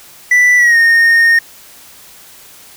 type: tone with pitch glide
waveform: triangle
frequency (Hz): 1975.5 to 1843.2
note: B6 to A#6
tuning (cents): 0 to -20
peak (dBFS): -4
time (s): 0.31-1.39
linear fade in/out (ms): 5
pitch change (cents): -120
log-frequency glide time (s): 0.57-0.77
effects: white hiss -39 dBFS RMS until 2.76 s